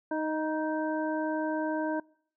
harmonic tone with a mistuned harmonic, 311.1 Hz, D#4, in tune, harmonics 1 / 2 / 3 / 5, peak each -31 / -33 / -35 / -39 dBFS, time 0.11-2 s, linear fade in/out 5 ms, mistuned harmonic 3, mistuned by +21 cents, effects noise-tail reverb RT60 0.6 s tail -26 dB re dry

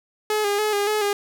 sawtooth tone with vibrato, 416.4 Hz, G#4, 5 cents sharp, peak -16 dBFS, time 0.3-1.13 s, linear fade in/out 2 ms, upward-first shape square, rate 3.5 Hz, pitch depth 40 cents each way, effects none

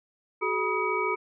sine tone cluster, 373.8 / 427 / 971 / 1254 / 2269 Hz, F#4 / G#4 / B5 / D#6 / C#7, +18 / +48 / -30 / +13 / +40 cents, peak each -31 dBFS, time 0.41-1.16 s, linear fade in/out 20 ms, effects none

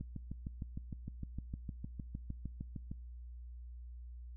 click train, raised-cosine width 5 ms, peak -29 dBFS, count 20, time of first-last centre 0.01-2.915 s, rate 6.54 Hz, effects noise-tail reverb RT60 0.7 s tail -25 dB re dry + added 60 Hz sine -46 dBFS peak until 4.36 s

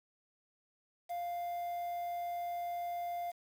triangle tone with quantisation, 698.5 Hz, F5, in tune, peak -34 dBFS, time 1.09-3.32 s, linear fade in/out 20 ms, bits 9, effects none

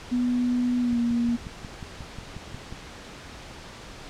sine tone with pitch glide, 246.1 to 236.8 Hz, B3 to A#3, -6 to +27 cents, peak -21 dBFS, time 0.11-1.37 s, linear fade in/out 20 ms, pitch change -67 cents, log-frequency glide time 0.8-0.97 s
click train, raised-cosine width 5 ms, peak -25 dBFS, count 11, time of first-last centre 0.93-2.725 s, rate 5.57 Hz
effects pink hiss -42 dBFS RMS until 4.09 s + low-pass 6000 Hz 12 dB/octave

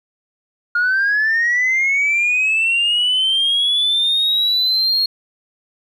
sine linear sweep, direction up, 1415 to 4300 Hz, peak -12 dBFS, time 0.75-5.06 s, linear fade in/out 5 ms, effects tanh soft clip ceiling -11 dBFS + 9-bit

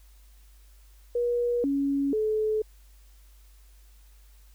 sine tone with pitch steps, 480.8 / 279 / 431.8 Hz, B4 / C#4 / A4, -46 / +11 / -33 cents, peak -23 dBFS, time 1.15-2.62 s, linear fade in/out 5 ms, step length 490 ms, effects added 50 Hz sine -51 dBFS peak until 4.54 s + white hiss -63 dBFS RMS until 4.54 s

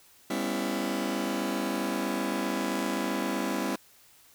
sawtooth chord, C# half-diminished seventh, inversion second, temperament just, 199.57 / 249.5 / 277.2 / 332.6 Hz, G3 / B3 / C#4 / E4, +31 / +18 / 0 / +16 cents, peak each -30 dBFS, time 0.3-3.76 s, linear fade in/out 5 ms, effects white hiss -58 dBFS RMS until 4.34 s

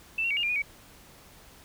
sine tone with pitch steps, 2658 / 2737 / 2265 / 2833 / 2395 / 2462 / 2266 Hz, E7 / F7 / C#7 / F7 / D7 / D#7 / C#7, +14 / -36 / +37 / +24 / +33 / -19 / +37 cents, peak -25 dBFS, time 0.18-0.621 s, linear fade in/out 5 ms, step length 63 ms, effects pink hiss -53 dBFS RMS until 1.64 s

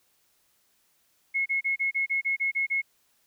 sine tone bursts, 2174 Hz, C#7, 34 cents flat, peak -23 dBFS, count 10, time 1.34-2.819 s, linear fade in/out 20 ms, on 120 ms, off 31 ms, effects white hiss -68 dBFS RMS until 3.26 s

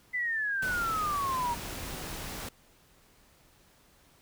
sine exponential sweep, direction down, 2022 to 932.3 Hz, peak -28 dBFS, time 0.13-1.55 s, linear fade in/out 20 ms
pink noise, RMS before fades -39 dBFS, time 0.62-2.49 s, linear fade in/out 5 ms
effects pink hiss -62 dBFS RMS until 4.21 s

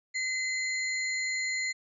sine tone cluster, 2045 / 4184 / 7000 Hz, C7 / C8 / A8, -40 / -1 / -10 cents, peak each -30 / -37 / -37 dBFS, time 0.14-1.73 s, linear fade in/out 20 ms, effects none

